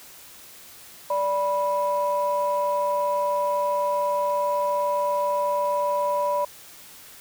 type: tone pair together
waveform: sine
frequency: 583.4 / 982 Hz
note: D5 / B5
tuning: -12 / -10 cents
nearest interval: major sixth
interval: 902 cents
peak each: -23 dBFS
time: 1.1-6.45 s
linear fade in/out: 5 ms
effects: tanh soft clip ceiling -14 dBFS + white hiss -46 dBFS RMS until 7.2 s